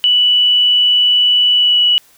sine tone with pitch glide, 2960 to 2941 Hz, F#7 to F#7, 0 to -11 cents, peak -8 dBFS, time 0.04-1.98 s, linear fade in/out 0 ms, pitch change -11 cents, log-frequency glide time 1.54-1.79 s, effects white hiss -49 dBFS RMS until 2.17 s

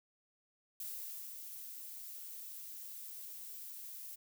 violet noise with ADSR envelope, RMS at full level -43 dBFS, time 0.8-4.16 s, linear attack 3 ms, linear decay 520 ms, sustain -5 dB, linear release 14 ms, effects none

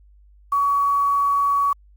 sine tone with quantisation, 1129 Hz, C#6, 31 cents sharp, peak -16 dBFS, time 0.52-1.73 s, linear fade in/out 5 ms, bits 7, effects added 50 Hz sine -48 dBFS peak until 1.96 s + Opus 48 kbps

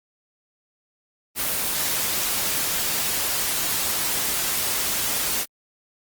white noise, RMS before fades -24 dBFS, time 1.35-5.46 s, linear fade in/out 50 ms, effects Opus 24 kbps

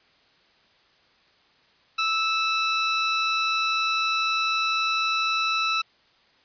15% pulse tone, 1314 Hz, E6, 6 cents flat, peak -15 dBFS, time 1.98-5.82 s, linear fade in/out 10 ms, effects white hiss -60 dBFS RMS until 6.44 s + resampled to 11025 Hz

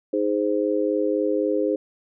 sine chord, Ab major, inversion second, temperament just, 311.5 / 415.3 / 519.1 Hz, Eb4 / Ab4 / C5, +2 / 0 / -14 cents, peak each -24 dBFS, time 0.13-1.76 s, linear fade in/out 5 ms, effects none

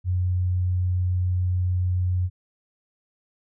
sine tone, 90.7 Hz, F#2, 34 cents flat, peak -20 dBFS, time 0.04-2.3 s, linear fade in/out 50 ms, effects none

